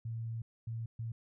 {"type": "tone bursts at uneven times", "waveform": "sine", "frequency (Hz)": 114.1, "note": "A#2", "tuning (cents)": -37, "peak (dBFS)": -36, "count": 3, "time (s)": [[0.05, 0.42], [0.67, 0.86], [0.99, 1.12]], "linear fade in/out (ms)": 5, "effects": []}